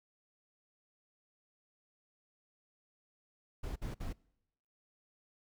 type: noise bursts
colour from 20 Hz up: brown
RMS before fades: -39 dBFS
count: 3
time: 3.63-4.13 s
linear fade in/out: 10 ms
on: 130 ms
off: 55 ms
effects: noise-tail reverb RT60 0.9 s tail -25 dB re dry